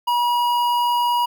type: tone with notch filter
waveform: square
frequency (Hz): 963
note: B5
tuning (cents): -44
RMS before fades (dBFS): -19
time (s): 0.07-1.26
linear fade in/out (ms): 10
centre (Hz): 7700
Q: 0.58
effects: none